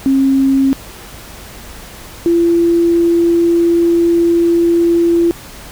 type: tone pair in turn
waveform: sine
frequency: 269.7 / 339.8 Hz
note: C#4 / F4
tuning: -47 / -47 cents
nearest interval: major third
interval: 400 cents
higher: second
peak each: -8 dBFS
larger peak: neither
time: 0.06-0.73 / 2.26-5.31 s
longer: second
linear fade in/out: 0 ms
effects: added 50 Hz sine -39 dBFS peak until 5.71 s + pink hiss -34 dBFS RMS until 5.71 s